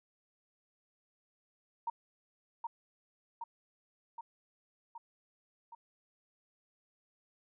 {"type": "tone with echo", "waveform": "sine", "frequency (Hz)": 930, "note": "A#5", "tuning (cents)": -4, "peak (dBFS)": -32, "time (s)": [1.87, 1.9], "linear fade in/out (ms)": 5, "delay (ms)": 770, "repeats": 5, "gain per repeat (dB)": -3, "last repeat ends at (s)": 5.75, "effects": []}